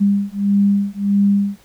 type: beating tone pair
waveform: sine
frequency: 199.9 / 201.5 Hz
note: G3 / G3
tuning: +34 / +48 cents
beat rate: 1.6 Hz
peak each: -16 dBFS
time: 0-1.58 s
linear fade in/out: 20 ms
effects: pink hiss -51 dBFS RMS until 1.64 s